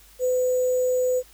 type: tone with sample-and-hold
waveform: sine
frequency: 505 Hz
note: B4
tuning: 39 cents sharp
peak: -19 dBFS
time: 0.19-1.23 s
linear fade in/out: 50 ms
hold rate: 7350 Hz
effects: added 50 Hz sine -54 dBFS peak until 1.33 s + white hiss -53 dBFS RMS until 1.33 s